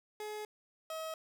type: tone pair in turn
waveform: 30% pulse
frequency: 423.7 / 638.7 Hz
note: G#4 / D#5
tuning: +35 / +45 cents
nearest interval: perfect fifth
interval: 710 cents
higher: second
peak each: -37 / -36 dBFS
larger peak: second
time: 0.2-0.45 / 0.9-1.14 s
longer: first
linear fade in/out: 2 ms
effects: none